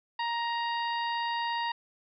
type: harmonic tone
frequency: 937 Hz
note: A#5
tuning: 9 cents sharp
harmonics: 1 / 2 / 3 / 4 / 5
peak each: -30 / -36 / -40 / -42 / -44 dBFS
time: 0.19-1.72 s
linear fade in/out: 5 ms
effects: none